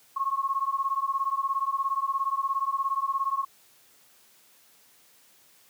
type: beating tone pair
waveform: sine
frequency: 1082 / 1099 Hz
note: C#6 / C#6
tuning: -42 / -15 cents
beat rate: 17 Hz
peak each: -28 dBFS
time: 0.16-3.45 s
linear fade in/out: 10 ms
effects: white hiss -59 dBFS RMS until 5.69 s + high-pass 100 Hz 12 dB/octave